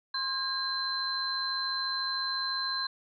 sine tone cluster, 1055 / 1616 / 4093 Hz, C6 / G#6 / C8, +14 / -48 / -39 cents, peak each -36 / -36 / -31 dBFS, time 0.14-2.87 s, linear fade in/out 5 ms, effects none

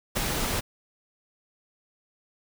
pink noise with ADSR envelope, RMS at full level -24 dBFS, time 0.15-0.61 s, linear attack 21 ms, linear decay 4 ms, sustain -4 dB, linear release 18 ms, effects none

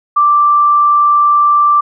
sine tone, 1174.7 Hz, D6, in tune, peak -6 dBFS, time 0.16-1.81 s, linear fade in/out 10 ms, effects none

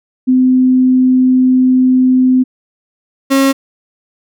sine / 35% pulse tone pair in turn, 256.1 / 271.3 Hz, C4 / C#4, -37 / -37 cents, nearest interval minor second, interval 100 cents, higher second, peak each -6 dBFS, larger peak neither, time 0.27-2.44 / 3.3-3.53 s, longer first, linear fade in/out 20 ms, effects none

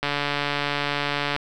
click train, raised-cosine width 0.3 ms, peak -8 dBFS, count 193, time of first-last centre 0.03-1.363 s, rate 144 Hz, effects none

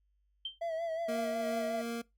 sine tone with exponential decay, 3136 Hz, G7, in tune, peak -32 dBFS, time 0.45-0.59 s, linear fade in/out 5 ms, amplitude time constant 29 ms
triangle tone with vibrato, 659.3 Hz, E5, in tune, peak -31 dBFS, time 0.61-1.82 s, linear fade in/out 10 ms, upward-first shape sine, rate 5.5 Hz, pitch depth 51 cents each way
25% pulse tone with tremolo, 233.1 Hz, A#3, in tune, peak -31 dBFS, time 1.08-2.02 s, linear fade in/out 10 ms, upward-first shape sine, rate 2.7 Hz, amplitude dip 30%
effects noise-tail reverb RT60 0.2 s tail -22 dB re dry + added 50 Hz sine -70 dBFS peak until 2.17 s

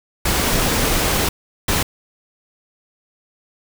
pink noise bursts at uneven times, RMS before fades -18 dBFS, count 2, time 0.25-1.29 / 1.68-1.83 s, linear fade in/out 5 ms, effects none

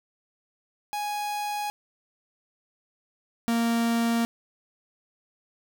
45% pulse tone pair in turn, 830.6 / 232 Hz, G#5 / A#3, 0 / -8 cents, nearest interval octave + minor seventh, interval 2208 cents, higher first, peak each -28 / -22 dBFS, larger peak second, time 0.93-1.7 / 3.48-4.25 s, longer neither, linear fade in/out 0 ms, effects none

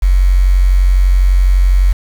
sine tone with quantisation, 45.96 Hz, F#1, 11 cents flat, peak -6 dBFS, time 0.02-1.93 s, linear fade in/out 10 ms, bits 5, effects none

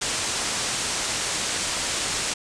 white low-pass noise, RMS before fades -27 dBFS, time 0.01-2.34 s, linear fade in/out 10 ms, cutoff 8900 Hz, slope 48 dB/octave, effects none

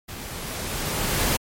pink noise with level ramp, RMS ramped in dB -37 to -21 dBFS, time 0.08-1.37 s, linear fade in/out 10 ms, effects MP3 64 kbps

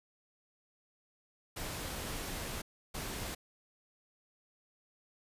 pink noise bursts at uneven times, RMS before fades -40 dBFS, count 2, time 1.56-2.62 / 2.94-3.35 s, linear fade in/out 10 ms, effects resampled to 32000 Hz

